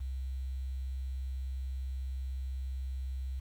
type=tone with quantisation; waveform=sine; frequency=65.41 Hz; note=C2; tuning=in tune; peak=-34 dBFS; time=0-3.4 s; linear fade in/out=10 ms; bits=10; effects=none